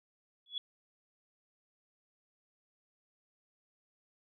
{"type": "tone with exponential growth", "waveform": "sine", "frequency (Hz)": 3386, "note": "G#7", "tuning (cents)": 33, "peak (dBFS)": -30, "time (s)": [0.46, 0.58], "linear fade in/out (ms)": 2, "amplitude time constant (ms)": 26, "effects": []}